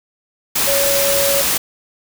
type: tone in noise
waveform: sine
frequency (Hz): 559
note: C#5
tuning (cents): +14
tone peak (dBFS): -17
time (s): 0.67-1.42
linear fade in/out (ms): 10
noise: white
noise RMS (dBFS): -17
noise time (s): 0.55-1.58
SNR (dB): -3
effects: none